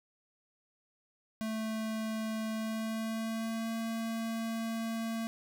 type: tone with pitch glide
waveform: square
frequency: 220 to 226.3 Hz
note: A3 to A3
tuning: 0 to +49 cents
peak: -34 dBFS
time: 1.41-5.27 s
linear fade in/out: 0 ms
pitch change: +49 cents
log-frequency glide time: 2.53-3.73 s
effects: none